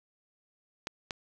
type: clicks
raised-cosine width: 0.2 ms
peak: -17 dBFS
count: 2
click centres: 0.871 / 1.108 s
effects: none